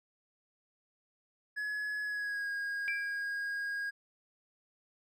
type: tone with pitch glide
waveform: triangle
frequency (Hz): 1693 to 1634.4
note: G#6 to G#6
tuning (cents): +33 to -28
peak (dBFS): -32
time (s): 1.56-3.91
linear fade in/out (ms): 20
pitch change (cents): -61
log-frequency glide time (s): 2.03-2.5
type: tone with exponential decay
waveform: sine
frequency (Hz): 2344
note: D7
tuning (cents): -4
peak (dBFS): -30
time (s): 2.88-3.23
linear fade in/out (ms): 0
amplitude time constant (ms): 76
effects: none